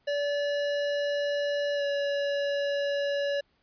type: tone with pitch glide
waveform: square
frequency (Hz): 576 to 568.1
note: D5 to C#5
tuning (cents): -34 to +42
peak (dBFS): -27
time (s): 0.07-3.41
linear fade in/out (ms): 10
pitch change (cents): -24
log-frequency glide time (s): 1.75-1.83
effects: pink hiss -70 dBFS RMS until 3.62 s + resampled to 11025 Hz